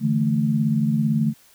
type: chord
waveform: sine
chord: D suspended second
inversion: none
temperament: equal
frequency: 146.83 / 164.81 / 220 Hz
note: D3 / E3 / A3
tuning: 0 / 0 / 0 cents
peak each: -22 / -25 / -20 dBFS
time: 0-1.34 s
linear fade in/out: 50 ms
effects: white hiss -54 dBFS RMS until 1.54 s